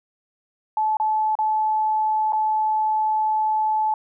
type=tone with dropouts; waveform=sine; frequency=865 Hz; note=A5; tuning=30 cents flat; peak=-18 dBFS; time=0.77-3.94 s; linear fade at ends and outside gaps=2 ms; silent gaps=0.97-0.999 / 1.353-1.388 / 2.323-2.331 s; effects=none